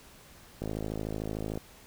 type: click train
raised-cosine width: 2 ms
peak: -21 dBFS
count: 52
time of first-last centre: 0.62-1.575 s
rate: 53.4 Hz
effects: pink hiss -54 dBFS RMS until 1.86 s